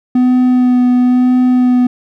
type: tone with vibrato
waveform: triangle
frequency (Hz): 250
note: B3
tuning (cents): +21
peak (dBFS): -5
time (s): 0.15-1.87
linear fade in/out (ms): 5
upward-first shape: sine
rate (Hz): 1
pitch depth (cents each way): 14
effects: none